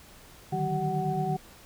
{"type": "tone cluster", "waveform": "sine", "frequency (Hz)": [148.4, 157.2, 190.5, 383.6, 747], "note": ["D3", "D#3", "G3", "G4", "F#5"], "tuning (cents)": [18, 18, -49, -37, 16], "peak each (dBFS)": [-35, -31, -35, -34, -30], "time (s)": [0.52, 1.37], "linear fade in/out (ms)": 10, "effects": ["pink hiss -52 dBFS RMS until 1.65 s"]}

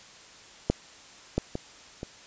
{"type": "clicks", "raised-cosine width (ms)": 2, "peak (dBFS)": [-8, -11, -17, -21], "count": 4, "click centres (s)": [0.7, 1.38, 1.554, 2.031], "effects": ["white hiss -50 dBFS RMS until 2.26 s", "resampled to 16000 Hz"]}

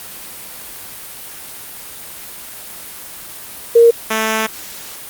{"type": "tone pair in turn", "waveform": ["sine", "5% pulse"], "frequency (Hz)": [466.2, 220], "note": ["A#4", "A3"], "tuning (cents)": [0, 0], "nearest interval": "octave + minor second", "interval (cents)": 1300, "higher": "first", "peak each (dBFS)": -4, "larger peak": "neither", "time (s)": [[3.75, 3.91], [4.1, 4.47]], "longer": "second", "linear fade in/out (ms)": 10, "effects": ["white hiss -32 dBFS RMS until 5.09 s", "Opus 32 kbps"]}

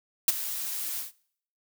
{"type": "noise with ADSR envelope", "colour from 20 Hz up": "blue", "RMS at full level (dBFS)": -18, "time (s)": [0.28, 1.12], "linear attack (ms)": 3, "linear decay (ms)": 28, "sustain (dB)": -15, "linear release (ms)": 140, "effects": ["noise-tail reverb RT60 0.6 s tail -22 dB re dry"]}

